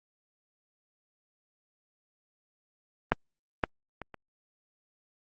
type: clicks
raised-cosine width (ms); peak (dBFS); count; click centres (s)
0.5; -6 / -9 / -23 / -28; 4; 3.12 / 3.638 / 4.017 / 4.143
effects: Opus 32 kbps